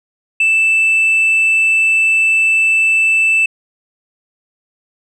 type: tone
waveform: sine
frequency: 2644 Hz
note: E7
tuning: 5 cents sharp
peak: -7 dBFS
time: 0.4-3.46 s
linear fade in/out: 5 ms
effects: tanh soft clip ceiling -8 dBFS